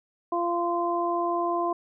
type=harmonic tone; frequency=345.1 Hz; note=F4; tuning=21 cents flat; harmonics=1 / 2 / 3; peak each=-28 / -28 / -28 dBFS; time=0.32-1.73 s; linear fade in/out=5 ms; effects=none